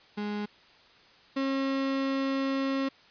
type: tone pair in turn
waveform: 35% pulse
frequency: 207.7 / 270.5 Hz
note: G#3 / C#4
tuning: 0 / -42 cents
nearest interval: perfect fourth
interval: 458 cents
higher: second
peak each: -29 / -25 dBFS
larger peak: second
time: 0.17-0.46 / 1.36-2.89 s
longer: second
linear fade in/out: 10 ms
effects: white hiss -57 dBFS RMS until 3.1 s + resampled to 11025 Hz